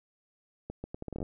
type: accelerating click train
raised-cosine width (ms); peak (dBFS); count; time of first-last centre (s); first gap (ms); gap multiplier
2; -24; 11; 0.7-1.228; 140; 0.75
effects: none